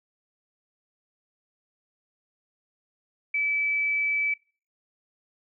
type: tone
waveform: sine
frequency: 2304 Hz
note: D7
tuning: 34 cents flat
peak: -23 dBFS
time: 3.34-4.34 s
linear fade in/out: 5 ms
effects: noise-tail reverb RT60 0.4 s tail -25 dB re dry